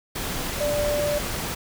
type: tone in noise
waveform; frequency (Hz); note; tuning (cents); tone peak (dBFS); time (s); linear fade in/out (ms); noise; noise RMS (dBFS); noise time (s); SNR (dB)
sine; 587.3; D5; 0; -22; 0.6-1.19; 10; pink; -29; 0.15-1.55; +4
effects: none